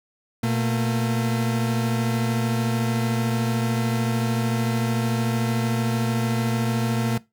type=tone pair together; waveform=40% pulse; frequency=119.77 / 226.1 Hz; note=A#2 / A3; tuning=+47 / +47 cents; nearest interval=major seventh; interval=1100 cents; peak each=-23 dBFS; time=0.43-7.18 s; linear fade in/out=5 ms; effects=noise-tail reverb RT60 0.2 s tail -19 dB re dry